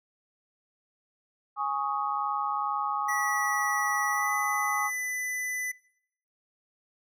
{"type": "chord", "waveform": "sine", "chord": "Ab suspended fourth", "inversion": "none", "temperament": "equal with one note detuned", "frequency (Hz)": [830.6, 1108.7, 1251], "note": ["Ab5", "Db6", "Eb6"], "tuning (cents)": [0, 0, 9], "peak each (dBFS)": -31, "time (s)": [1.56, 4.91], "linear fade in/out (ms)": 50}
{"type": "tone with pitch glide", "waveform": "square", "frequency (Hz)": [1948, 2000], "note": ["B6", "B6"], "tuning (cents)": [-24, 21], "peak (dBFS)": -30, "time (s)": [3.08, 5.72], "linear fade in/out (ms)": 10, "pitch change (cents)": 45, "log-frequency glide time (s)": [4.1, 4.33]}
{"effects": ["noise-tail reverb RT60 0.7 s tail -22 dB re dry"]}